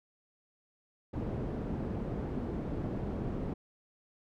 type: low-pass noise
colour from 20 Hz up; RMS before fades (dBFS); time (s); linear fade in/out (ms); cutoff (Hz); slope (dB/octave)
white; -36; 1.13-3.54; 10; 290; 12
effects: none